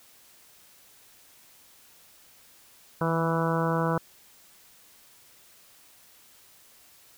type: harmonic tone with a mistuned harmonic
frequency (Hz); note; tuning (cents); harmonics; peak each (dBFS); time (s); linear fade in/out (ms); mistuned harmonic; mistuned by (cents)
164.81; E3; 0; 1 / 2 / 3 / 4 / 5 / 6 / 7 / 8 / 9; -27 / -33 / -30 / -34 / -37 / -32 / -36 / -35 / -37; 3.01-3.98; 2; 1; -23
effects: white hiss -56 dBFS RMS until 7.17 s